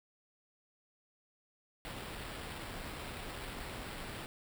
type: noise with sample-and-hold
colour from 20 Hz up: pink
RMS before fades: -44 dBFS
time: 1.85-4.26 s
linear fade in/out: 0 ms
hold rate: 6300 Hz
effects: none